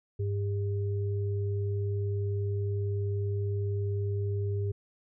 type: tone pair together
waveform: sine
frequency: 100.6 / 401.9 Hz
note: G2 / G4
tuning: +45 / +43 cents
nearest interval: 2 octaves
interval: 2398 cents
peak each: -28 / -36 dBFS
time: 0.19-4.72 s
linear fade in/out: 10 ms
effects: none